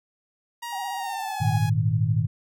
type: tone with pitch glide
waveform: sawtooth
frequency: 946 to 833.1 Hz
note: A#5 to G#5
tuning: +25 to +5 cents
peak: -28 dBFS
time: 0.62-1.7 s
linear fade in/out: 10 ms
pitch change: -220 cents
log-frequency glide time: 0.96-1.47 s
type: tone with vibrato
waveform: sine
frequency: 784 Hz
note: G5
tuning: in tune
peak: -30 dBFS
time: 0.72-1.58 s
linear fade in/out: 10 ms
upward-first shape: sine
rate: 16 Hz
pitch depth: 71 cents each way
type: chord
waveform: sine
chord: Ab suspended second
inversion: none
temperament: equal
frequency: 103.83 / 116.54 / 155.56 Hz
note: Ab2 / Bb2 / Eb3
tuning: 0 / 0 / 0 cents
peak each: -24 / -23 / -25 dBFS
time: 1.4-2.27 s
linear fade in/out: 20 ms
effects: none